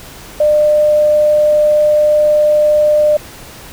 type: tone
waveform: sine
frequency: 601 Hz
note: D5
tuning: 40 cents sharp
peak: -7 dBFS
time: 0.4-3.17 s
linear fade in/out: 5 ms
effects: pink hiss -34 dBFS RMS until 3.72 s